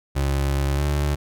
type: tone with pitch glide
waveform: 30% pulse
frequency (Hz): 69.3 to 72.66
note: C#2 to D2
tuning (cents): 0 to -18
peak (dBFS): -17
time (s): 0.15-1.16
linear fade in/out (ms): 20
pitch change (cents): +82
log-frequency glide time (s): 0.74-0.83
effects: none